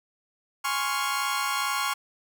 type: chord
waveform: sawtooth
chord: Db major seventh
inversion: second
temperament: equal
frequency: 830.6 / 1046.5 / 1108.7 / 1396.9 Hz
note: Ab5 / C6 / Db6 / F6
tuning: 0 / 0 / 0 / 0 cents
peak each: -30 / -29 / -25 / -28 dBFS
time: 0.64-1.94 s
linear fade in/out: 10 ms
effects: none